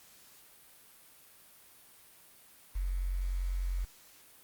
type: tone with quantisation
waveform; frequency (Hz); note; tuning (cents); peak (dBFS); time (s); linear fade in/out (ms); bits
sine; 45.14; F#1; -42; -30; 2.75-3.85; 10; 9
effects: white hiss -58 dBFS RMS until 4.43 s + Opus 48 kbps